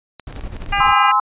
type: clicks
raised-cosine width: 0.3 ms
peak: -20 dBFS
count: 7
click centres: 0.197 / 0.326 / 0.362 / 0.41 / 0.566 / 0.621 / 0.662 s
type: noise with tremolo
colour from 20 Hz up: brown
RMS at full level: -26 dBFS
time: 0.27-0.93 s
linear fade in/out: 2 ms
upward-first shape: square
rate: 12 Hz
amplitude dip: 55%
type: harmonic tone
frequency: 402.6 Hz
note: G4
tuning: 46 cents sharp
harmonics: 2 / 3 / 4 / 5 / 6 / 7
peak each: -20 / -22 / -23 / -24 / -25 / -25 dBFS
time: 0.72-1.12 s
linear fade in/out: 10 ms
type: chord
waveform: sine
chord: Ab augmented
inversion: none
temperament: just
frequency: 830.6 / 1038.3 / 1297.8 Hz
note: Ab5 / C6 / E6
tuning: 0 / -14 / -27 cents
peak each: -19 / -15 / -16 dBFS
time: 0.8-1.2 s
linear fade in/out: 5 ms
effects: resampled to 8000 Hz